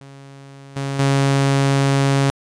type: tone with level steps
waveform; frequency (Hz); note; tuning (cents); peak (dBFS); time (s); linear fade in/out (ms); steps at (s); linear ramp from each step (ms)
sawtooth; 137.8; C#3; -10; -34 / -18 / -10; 0.01-2.3; 0; 0.76 / 0.99; 5
effects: resampled to 22050 Hz